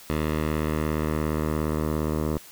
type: tone with low-pass filter sweep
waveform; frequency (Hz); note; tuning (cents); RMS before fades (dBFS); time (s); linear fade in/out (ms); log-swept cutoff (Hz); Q
10% pulse; 77.2; D#2; -13; -26; 0.1-2.38; 0; 3100 to 960; 0.87
effects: white hiss -47 dBFS RMS until 2.51 s